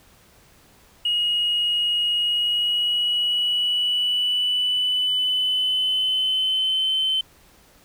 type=tone with pitch glide; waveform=triangle; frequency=2884 to 3073 Hz; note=F#7 to G7; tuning=-45 to -35 cents; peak=-16 dBFS; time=1.05-7.21 s; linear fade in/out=5 ms; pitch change=+110 cents; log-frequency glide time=2.18-6.93 s; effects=tanh soft clip ceiling -16 dBFS + pink hiss -54 dBFS RMS until 7.84 s